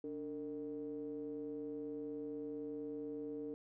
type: ring-modulated tone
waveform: triangle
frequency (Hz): 82.2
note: E2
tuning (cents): -4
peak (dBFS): -36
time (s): 0.04-3.54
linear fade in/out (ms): 0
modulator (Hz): 373
effects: none